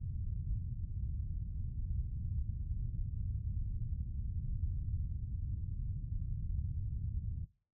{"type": "low-pass noise", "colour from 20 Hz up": "white", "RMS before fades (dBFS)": -38, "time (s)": [0, 7.46], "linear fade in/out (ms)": 20, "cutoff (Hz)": 110, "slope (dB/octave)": 24, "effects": ["noise-tail reverb RT60 0.4 s tail -20 dB re dry"]}